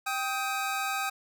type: tone pair together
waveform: 25% pulse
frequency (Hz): 784 / 1261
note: G5 / D#6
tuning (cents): 0 / +23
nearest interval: minor sixth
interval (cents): 823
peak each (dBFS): -28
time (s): 0.06-1.1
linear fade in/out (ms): 10
effects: none